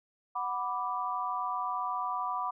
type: chord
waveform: sine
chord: B minor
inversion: second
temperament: equal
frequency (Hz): 740 / 987.8 / 1174.7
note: F#5 / B5 / D6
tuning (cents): 0 / 0 / 0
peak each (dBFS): -37 / -34 / -34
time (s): 0.35-2.51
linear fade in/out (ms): 10
effects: none